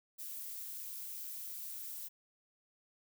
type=noise with amplitude modulation; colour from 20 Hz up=violet; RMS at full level=-42 dBFS; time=0.18-2.09 s; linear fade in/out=20 ms; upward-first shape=sine; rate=210 Hz; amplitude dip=55%; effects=none